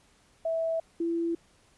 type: tone pair in turn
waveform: sine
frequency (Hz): 654 / 335.8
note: E5 / E4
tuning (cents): -14 / +32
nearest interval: octave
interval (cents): 1154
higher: first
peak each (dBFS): -26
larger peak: neither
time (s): 0.45-0.8 / 1-1.35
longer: neither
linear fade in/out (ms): 5
effects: pink hiss -63 dBFS RMS until 1.77 s + resampled to 24000 Hz